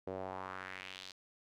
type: tone with band-pass filter sweep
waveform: sawtooth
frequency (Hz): 94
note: F#2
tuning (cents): +28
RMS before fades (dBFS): -45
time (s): 0.07-1.12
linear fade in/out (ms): 5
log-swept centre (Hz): 480 to 4500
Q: 2.3
effects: none